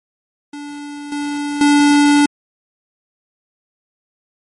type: tone with level steps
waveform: square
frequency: 290.1 Hz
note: D4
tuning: 21 cents flat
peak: -28 / -20 / -9 dBFS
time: 0.53-2.26 s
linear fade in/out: 5 ms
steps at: 1.12 / 1.61 s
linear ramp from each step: 2 ms
effects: MP3 48 kbps